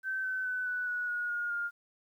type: tone with pitch steps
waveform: sine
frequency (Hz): 1543 / 1523.5 / 1504.3 / 1485.3 / 1466.5 / 1448 / 1429.7 / 1411.7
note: G6 / G6 / F#6 / F#6 / F#6 / F#6 / F6 / F6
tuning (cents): -28 / -50 / +28 / +6 / -16 / -38 / +40 / +18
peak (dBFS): -31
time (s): 0.03-1.71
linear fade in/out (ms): 50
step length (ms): 210
effects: 11-bit